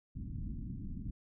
pink low-pass noise, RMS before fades -41 dBFS, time 0.15-1.11 s, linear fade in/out 10 ms, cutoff 270 Hz, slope 48 dB/octave, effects none

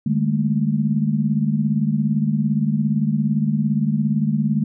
sine tone cluster, 150.8 / 204.9 / 222.4 Hz, D3 / G#3 / A3, +46 / -23 / +19 cents, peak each -21 dBFS, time 0.06-4.64 s, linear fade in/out 5 ms, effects none

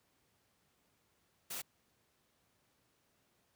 white noise, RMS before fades -42 dBFS, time 1.5-1.62 s, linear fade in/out 10 ms, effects pink hiss -75 dBFS RMS until 3.55 s + high-pass 80 Hz 12 dB/octave

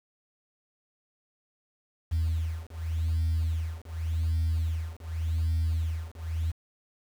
sine beating tone pair, 80.9 / 81.77 Hz, E2 / E2, -32 / -13 cents, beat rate 0.87 Hz, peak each -28 dBFS, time 2.11-6.52 s, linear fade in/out 20 ms, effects tanh soft clip ceiling -21 dBFS + 8-bit

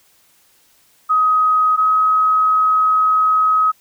sine tone pair in turn, 1260 / 1270.2 Hz, D#6 / D#6, +21 / +35 cents, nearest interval unison, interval 14 cents, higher second, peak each -11 dBFS, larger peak neither, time 1.09-1.77 / 1.77-3.72 s, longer second, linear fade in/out 20 ms, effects white hiss -55 dBFS RMS until 3.8 s

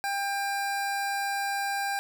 25% pulse tone, 797 Hz, G5, 28 cents sharp, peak -24 dBFS, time 0.04-1.99 s, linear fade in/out 0 ms, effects none

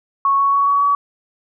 sine tone with pitch steps, 1105 / 1112.7 / 1120.4 / 1128.2 / 1136.1 Hz, C#6 / C#6 / C#6 / C#6 / C#6, -6 / +6 / +18 / +30 / +42 cents, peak -12 dBFS, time 0.25-0.95 s, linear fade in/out 2 ms, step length 140 ms, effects none

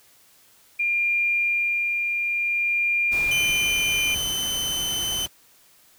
sine tone with tremolo, 2400 Hz, D7, 37 cents sharp, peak -19 dBFS, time 0.79-4.15 s, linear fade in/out 10 ms, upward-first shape sine, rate 0.56 Hz, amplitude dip 30%
pink noise, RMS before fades -36 dBFS, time 3.11-5.28 s, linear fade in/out 20 ms
sawtooth tone, 3050 Hz, G7, 48 cents flat, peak -21 dBFS, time 3.31-5.26 s, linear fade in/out 5 ms
effects white hiss -56 dBFS RMS until 5.98 s

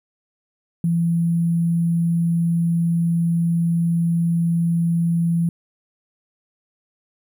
sine tone with sample-and-hold, 168.6 Hz, E3, 39 cents sharp, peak -16 dBFS, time 0.84-5.49 s, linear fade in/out 2 ms, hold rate 11025 Hz, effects none

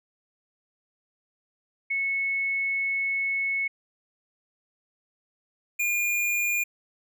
sine / square tone pair in turn, 2200 / 2420 Hz, C#7 / D#7, -14 / -49 cents, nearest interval major second, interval 165 cents, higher second, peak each -24 dBFS, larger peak neither, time 1.9-3.68 / 5.79-6.64 s, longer first, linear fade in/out 10 ms, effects none

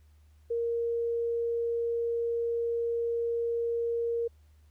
sine tone, 467 Hz, A#4, 3 cents sharp, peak -27 dBFS, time 0.5-4.28 s, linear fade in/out 10 ms, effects added 75 Hz sine -56 dBFS peak until 4.7 s + pink hiss -72 dBFS RMS until 4.7 s

